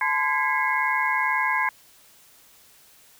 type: tone cluster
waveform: sine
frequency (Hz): 866 / 1024 / 1642 / 2013 / 2155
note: A5 / C6 / G#6 / B6 / C#7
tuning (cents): -28 / -38 / -20 / +33 / -49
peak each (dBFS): -29 / -25 / -26 / -30 / -27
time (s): 0.01-1.69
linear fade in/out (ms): 2
effects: white hiss -54 dBFS RMS until 3.19 s